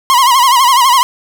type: tone with vibrato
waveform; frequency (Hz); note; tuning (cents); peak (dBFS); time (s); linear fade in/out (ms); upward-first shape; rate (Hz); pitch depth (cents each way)
45% pulse; 1019; C6; -46; -6; 0.1-1.03; 0; sine; 12; 120
effects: none